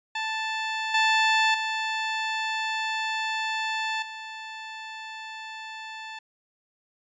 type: tone with level steps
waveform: 15% pulse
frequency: 880 Hz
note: A5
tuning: in tune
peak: -21 / -13 / -20 / -30 dBFS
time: 0.15-6.19 s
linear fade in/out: 5 ms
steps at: 0.94 / 1.54 / 4.02 s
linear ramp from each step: 5 ms
effects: resampled to 16000 Hz